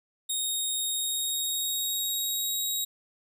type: tone with pitch glide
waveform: 15% pulse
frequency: 3729 to 3805 Hz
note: A#7 to A#7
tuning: 0 to +35 cents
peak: -21 dBFS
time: 0.29-2.85 s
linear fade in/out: 10 ms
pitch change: +35 cents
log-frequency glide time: 0.89-2.63 s
effects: none